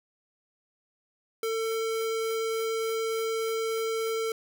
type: tone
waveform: square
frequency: 448.3 Hz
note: A4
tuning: 32 cents sharp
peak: -28 dBFS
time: 1.43-4.32 s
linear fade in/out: 2 ms
effects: none